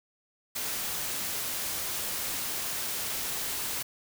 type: noise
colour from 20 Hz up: white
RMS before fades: -33 dBFS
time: 0.55-3.83 s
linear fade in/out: 10 ms
effects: none